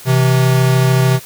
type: tone pair together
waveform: square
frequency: 129.37 / 163 Hz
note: C3 / E3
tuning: -19 / -19 cents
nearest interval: major third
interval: 400 cents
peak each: -11 / -18 dBFS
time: 0.05-1.2 s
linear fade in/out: 50 ms
effects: white hiss -36 dBFS RMS until 1.25 s